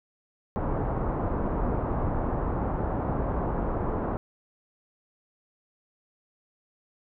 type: low-pass noise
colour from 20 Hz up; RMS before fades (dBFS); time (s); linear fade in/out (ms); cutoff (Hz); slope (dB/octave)
pink; -28; 0.56-4.17; 0; 1100; 24
effects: none